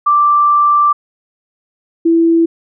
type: tone pair in turn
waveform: sine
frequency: 1174.7 / 331.9 Hz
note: D6 / E4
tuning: 0 / +12 cents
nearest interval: octave + minor seventh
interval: 2188 cents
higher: first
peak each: -7 dBFS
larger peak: neither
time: 0.06-0.93 / 2.05-2.46 s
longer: first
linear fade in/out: 10 ms
effects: none